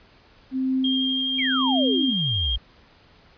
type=tone with tremolo; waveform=sine; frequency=261.6 Hz; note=C4; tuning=in tune; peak=-19 dBFS; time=0.51-2.14 s; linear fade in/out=50 ms; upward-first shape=triangle; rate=0.96 Hz; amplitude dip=75%
type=tone with vibrato; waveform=sine; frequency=3213 Hz; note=G7; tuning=42 cents sharp; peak=-23 dBFS; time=0.84-2.56 s; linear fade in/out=5 ms; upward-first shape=square; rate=12 Hz; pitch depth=8 cents each way
type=exponential sweep; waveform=sine; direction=down; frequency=2400 to 49.9 Hz; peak=-24 dBFS; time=1.38-2.58 s; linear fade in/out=10 ms
effects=pink hiss -54 dBFS RMS until 3.37 s + resampled to 11025 Hz